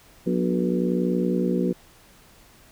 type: harmonic tone with a mistuned harmonic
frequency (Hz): 60.7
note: B1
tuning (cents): -29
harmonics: 3 / 4 / 5 / 6 / 7 / 8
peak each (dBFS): -24 / -26 / -31 / -27 / -35 / -30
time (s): 0.26-1.73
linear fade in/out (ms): 10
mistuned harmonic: 5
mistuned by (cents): -52
effects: pink hiss -53 dBFS RMS until 2.71 s